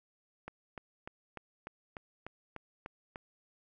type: click train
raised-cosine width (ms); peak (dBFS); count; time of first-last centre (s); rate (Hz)
0.5; -27; 10; 0.48-3.159; 3.36
effects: none